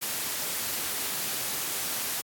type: noise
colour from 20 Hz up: white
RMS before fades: -31 dBFS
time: 0.01-2.22 s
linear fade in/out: 20 ms
effects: high-pass 100 Hz 12 dB/octave + AAC 64 kbps